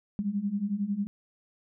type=beating tone pair; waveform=sine; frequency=195.6 / 206.6 Hz; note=G3 / G#3; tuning=-4 / -9 cents; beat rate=11 Hz; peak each=-32 / -29 dBFS; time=0.19-1.07 s; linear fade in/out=0 ms; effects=none